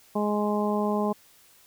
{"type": "harmonic tone", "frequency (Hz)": 208.6, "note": "G#3", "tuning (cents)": 8, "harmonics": [1, 2, 3, 4, 5], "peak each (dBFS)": [-26, -29, -31, -32, -33], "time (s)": [0.15, 1.13], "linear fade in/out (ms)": 10, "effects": ["white hiss -57 dBFS RMS until 1.66 s"]}